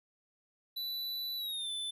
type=tone with pitch glide; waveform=square; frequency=3971 to 3517 Hz; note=B7 to A7; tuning=+9 to -1 cents; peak=-36 dBFS; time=0.76-1.91 s; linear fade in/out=10 ms; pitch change=-210 cents; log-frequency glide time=1.37-1.7 s; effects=none